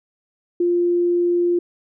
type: tone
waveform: sine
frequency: 349.2 Hz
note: F4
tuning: in tune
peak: -15 dBFS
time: 0.6-1.59 s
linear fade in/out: 5 ms
effects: none